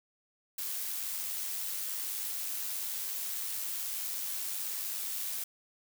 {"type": "noise with amplitude modulation", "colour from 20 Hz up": "blue", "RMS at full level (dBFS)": -35, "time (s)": [0.58, 5.44], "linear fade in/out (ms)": 5, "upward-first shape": "sine", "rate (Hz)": 98.9, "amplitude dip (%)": 30, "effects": []}